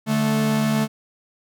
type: tone pair together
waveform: 45% pulse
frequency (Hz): 146.6 / 218.9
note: D3 / A3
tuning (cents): -3 / -9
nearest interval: perfect fifth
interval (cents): 694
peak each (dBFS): -24 / -19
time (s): 0.06-0.88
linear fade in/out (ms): 50
effects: none